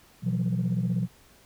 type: chord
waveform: sine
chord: B suspended fourth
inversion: none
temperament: equal with one note detuned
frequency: 123.47 / 169.15 / 185 Hz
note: B2 / E3 / F#3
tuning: 0 / +45 / 0 cents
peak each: -27 dBFS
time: 0.22-1.08 s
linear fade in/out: 50 ms
effects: tanh soft clip ceiling -19 dBFS + pink hiss -57 dBFS RMS until 1.45 s